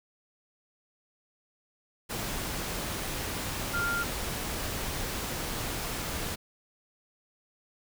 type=tone in noise; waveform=sine; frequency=1396.9 Hz; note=F6; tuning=in tune; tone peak=-28 dBFS; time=3.73-4.04 s; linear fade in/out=20 ms; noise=pink; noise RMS=-34 dBFS; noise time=2.09-6.36 s; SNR=+3 dB; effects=none